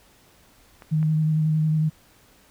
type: clicks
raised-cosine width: 0.5 ms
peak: -28 dBFS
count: 2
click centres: 0.822 / 1.029 s
type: tone with vibrato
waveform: sine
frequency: 155.8 Hz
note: D#3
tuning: 3 cents sharp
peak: -18 dBFS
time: 0.91-1.9 s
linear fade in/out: 20 ms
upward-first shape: square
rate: 11 Hz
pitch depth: 15 cents each way
effects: pink hiss -56 dBFS RMS until 2.5 s